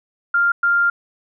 sine tone bursts at uneven times, 1396.9 Hz, F6, in tune, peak -13 dBFS, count 2, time 0.34-0.52 / 0.63-0.9 s, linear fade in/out 5 ms, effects none

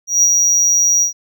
triangle tone with ADSR envelope, 5760 Hz, F#8, 47 cents flat, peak -6 dBFS, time 0.07-1.13 s, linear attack 160 ms, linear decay 41 ms, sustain -3 dB, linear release 110 ms, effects none

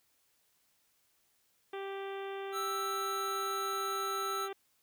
harmonic tone, 392 Hz, G4, in tune, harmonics 1 / 2 / 3 / 4 / 5 / 6 / 7 / 8 / 9, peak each -39 / -45 / -49 / -51 / -53 / -55 / -56 / -57 / -58 dBFS, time 1.73-4.53 s, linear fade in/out 5 ms
square tone, 1318.5 Hz, E6, in tune, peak -35 dBFS, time 2.52-4.49 s, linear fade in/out 50 ms
effects white hiss -73 dBFS RMS until 4.82 s

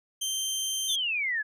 20% pulse tone, 3136 Hz, G7, in tune, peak -23 dBFS, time 0.21-0.96 s, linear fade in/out 10 ms
sine exponential sweep, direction down, 3697 to 1661.2 Hz, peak -26 dBFS, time 0.88-1.43 s, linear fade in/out 20 ms
effects none

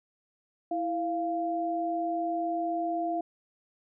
sine tone pair together, 329.6 / 694 Hz, E4 / F5, 0 / -11 cents, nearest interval octave + minor second, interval 1289 cents, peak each -32 / -29 dBFS, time 0.71-3.21 s, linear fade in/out 5 ms, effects none

